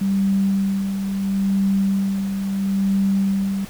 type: tone with tremolo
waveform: sine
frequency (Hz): 195.5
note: G3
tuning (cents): -4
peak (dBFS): -15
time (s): 0.01-3.65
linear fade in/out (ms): 5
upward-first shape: sine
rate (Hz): 0.74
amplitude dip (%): 50
effects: pink hiss -40 dBFS RMS until 3.69 s